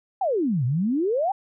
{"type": "exponential two-way sweep", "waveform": "sine", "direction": "down then up", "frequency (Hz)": [821, 116.9, 819], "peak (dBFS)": -20, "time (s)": [0.21, 1.32], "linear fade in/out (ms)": 5, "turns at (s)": 0.65, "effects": []}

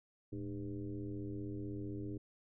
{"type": "tone with frequency modulation", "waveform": "sine", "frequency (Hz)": 209.9, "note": "G#3", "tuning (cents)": 19, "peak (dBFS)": -39, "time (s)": [0.32, 2.18], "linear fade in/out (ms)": 10, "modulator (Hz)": 95.7, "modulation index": 1.9, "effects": []}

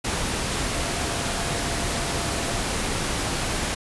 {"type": "tone in noise", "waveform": "sine", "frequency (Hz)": 686, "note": "F5", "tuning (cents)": -31, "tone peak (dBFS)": -36, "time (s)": [0.74, 2.62], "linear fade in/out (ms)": 10, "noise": "pink", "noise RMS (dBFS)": -26, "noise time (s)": [0.04, 3.75], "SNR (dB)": -13, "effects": ["resampled to 24000 Hz"]}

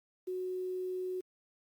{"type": "tone with quantisation", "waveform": "sine", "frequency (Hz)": 368.5, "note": "F#4", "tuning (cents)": -7, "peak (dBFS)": -34, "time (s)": [0.27, 1.21], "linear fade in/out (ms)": 10, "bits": 10, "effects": ["Opus 48 kbps"]}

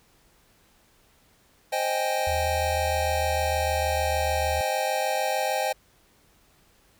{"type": "chord", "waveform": "square", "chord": "Ab major seventh", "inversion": "first", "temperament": "equal", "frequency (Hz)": [523.3, 622.3, 784, 830.6], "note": ["C5", "Eb5", "G5", "Ab5"], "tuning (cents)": [0, 0, 0, 0], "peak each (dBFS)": [-31, -30, -29, -32], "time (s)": [1.72, 5.73], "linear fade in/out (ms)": 10}
{"type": "tone with pitch glide", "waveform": "sine", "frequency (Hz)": [79, 75.78], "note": ["D#2", "D#2"], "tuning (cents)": [27, -45], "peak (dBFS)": -29, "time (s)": [2.27, 4.61], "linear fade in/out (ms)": 0, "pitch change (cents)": -72, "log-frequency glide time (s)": [2.64, 4.29]}
{"effects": ["pink hiss -61 dBFS RMS until 6.99 s"]}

